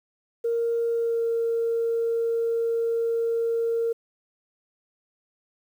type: tone with pitch glide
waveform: sine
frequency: 465.2 to 461.2 Hz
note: A#4 to A#4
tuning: -4 to -19 cents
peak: -21 dBFS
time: 0.44-3.93 s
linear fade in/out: 10 ms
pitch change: -15 cents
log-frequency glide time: 0.87-1.24 s
effects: tanh soft clip ceiling -17 dBFS + 9-bit